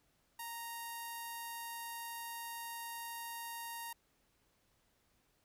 sawtooth tone with low-pass filter, 931 Hz, A#5, 2 cents flat, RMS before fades -45 dBFS, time 0.39-3.93 s, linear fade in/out 5 ms, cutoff 12000 Hz, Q 5.6, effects pink hiss -75 dBFS RMS until 5.44 s

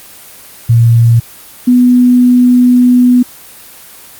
sine tone pair in turn, 116.54 / 247.4 Hz, A#2 / B3, 0 / +3 cents, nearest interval octave + minor second, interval 1303 cents, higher second, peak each -3 dBFS, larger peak neither, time 0.69-1.2 / 1.67-3.23 s, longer second, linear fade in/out 10 ms, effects white hiss -34 dBFS RMS until 4.19 s + Opus 24 kbps

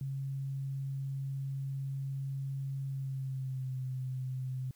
sine tone with pitch glide, 136.2 to 129.45 Hz, C#3 to C3, -30 to -18 cents, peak -34 dBFS, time 0.01-4.71 s, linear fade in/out 2 ms, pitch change -88 cents, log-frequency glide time 2.86-3.78 s, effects white hiss -68 dBFS RMS until 4.75 s

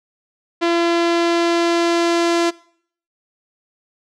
sawtooth tone with low-pass filter sweep, 340 Hz, F4, 46 cents flat, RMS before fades -17 dBFS, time 0.61-2.51 s, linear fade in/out 20 ms, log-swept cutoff 4000 to 6500 Hz, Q 0.99, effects noise-tail reverb RT60 0.6 s tail -22 dB re dry

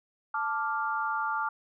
sine chord, D minor, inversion second, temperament equal, 880 / 1174.7 / 1396.9 Hz, A5 / D6 / F6, 0 / 0 / 0 cents, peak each -32 dBFS, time 0.34-1.49 s, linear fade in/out 5 ms, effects none

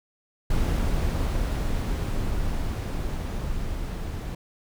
brown noise with level ramp, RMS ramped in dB -23 to -31 dBFS, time 0.5-4.35 s, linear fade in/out 5 ms, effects none

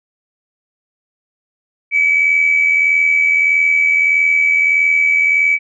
sine tone with amplitude modulation, 2287 Hz, D7, 47 cents flat, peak -7 dBFS, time 1.91-5.59 s, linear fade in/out 50 ms, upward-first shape sine, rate 81.6 Hz, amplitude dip 50%, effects tanh soft clip ceiling -3 dBFS

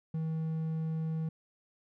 triangle tone, 160 Hz, D#3, 49 cents sharp, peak -29 dBFS, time 0.14-1.29 s, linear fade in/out 5 ms, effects none

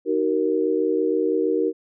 sine chord, D# minor, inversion none, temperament equal with one note detuned, 311.1 / 377.3 / 466.2 Hz, D#4 / F#4 / A#4, 0 / +34 / 0 cents, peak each -24 / -23 / -22 dBFS, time 0.05-1.73 s, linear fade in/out 50 ms, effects none

